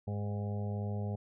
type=harmonic tone with a mistuned harmonic; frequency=102.8 Hz; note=G#2; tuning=17 cents flat; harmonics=1 / 2 / 4 / 5 / 6 / 7 / 8; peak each=-34 / -40 / -46 / -48 / -50 / -51 / -52 dBFS; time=0.07-1.16 s; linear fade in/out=10 ms; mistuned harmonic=8; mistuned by=-20 cents; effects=none